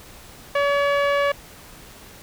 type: tone with low-pass filter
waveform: sawtooth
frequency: 568 Hz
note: C#5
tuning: 42 cents sharp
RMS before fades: -20 dBFS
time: 0.55-1.32 s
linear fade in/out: 5 ms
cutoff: 2300 Hz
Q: 1.2
effects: pink hiss -44 dBFS RMS until 2.22 s